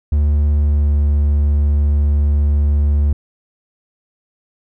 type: tone with pitch glide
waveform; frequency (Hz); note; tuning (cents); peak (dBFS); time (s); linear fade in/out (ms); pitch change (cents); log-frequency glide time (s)
triangle; 73.6 to 72.8; D2 to D2; +4 to -15; -9; 0.12-3.13; 5; -19; 0.54-0.94
effects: none